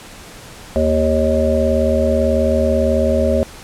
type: harmonic tone with a mistuned harmonic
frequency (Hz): 78.3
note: D#2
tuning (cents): +11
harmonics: 1 / 3 / 5 / 7 / 8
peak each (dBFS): -19 / -19 / -22 / -17 / -19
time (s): 0.76-3.43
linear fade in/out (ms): 0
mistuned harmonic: 1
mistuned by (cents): -61
effects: pink hiss -37 dBFS RMS until 3.63 s + low-pass 11000 Hz 12 dB/octave